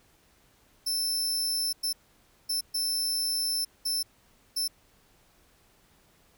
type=tone bursts at uneven times; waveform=sawtooth; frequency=5310 Hz; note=E8; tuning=12 cents sharp; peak=-24 dBFS; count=6; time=0.86-1.73 / 1.83-1.93 / 2.49-2.61 / 2.74-3.65 / 3.85-4.03 / 4.56-4.68 s; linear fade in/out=10 ms; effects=pink hiss -63 dBFS RMS until 6.37 s